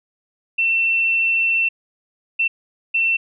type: tone bursts at uneven times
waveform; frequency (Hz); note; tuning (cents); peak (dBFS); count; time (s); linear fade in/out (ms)
sine; 2693; E7; +36; -15; 3; 0.58-1.69 / 2.39-2.48 / 2.94-3.17; 10
effects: none